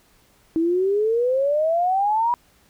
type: exponential sweep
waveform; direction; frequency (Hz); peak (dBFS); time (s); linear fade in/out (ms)
sine; up; 319.1 to 977; -17; 0.56-2.34; 0
effects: pink hiss -58 dBFS RMS until 2.69 s